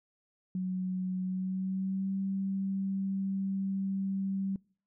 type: tone with pitch glide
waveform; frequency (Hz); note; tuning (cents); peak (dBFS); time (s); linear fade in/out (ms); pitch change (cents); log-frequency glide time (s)
sine; 185 to 193.86; F#3 to G3; 0 to -19; -30; 0.55-4.56; 2; +81; 1.23-2.17
effects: noise-tail reverb RT60 0.5 s tail -26 dB re dry